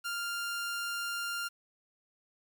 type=tone; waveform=sawtooth; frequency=1396.9 Hz; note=F6; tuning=in tune; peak=-30 dBFS; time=0.04-1.49 s; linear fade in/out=20 ms; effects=10-bit

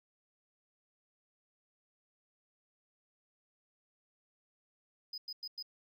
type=tone bursts; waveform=sine; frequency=5000 Hz; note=D#8; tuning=8 cents sharp; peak=-37 dBFS; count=4; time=5.13-5.626 s; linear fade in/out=5 ms; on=49 ms; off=100 ms; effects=tanh soft clip ceiling -38 dBFS

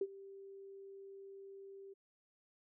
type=tone with ADSR envelope; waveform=sine; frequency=392 Hz; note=G4; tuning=in tune; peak=-31 dBFS; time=0.01-1.94 s; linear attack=4 ms; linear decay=50 ms; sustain=-19 dB; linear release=15 ms; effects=none

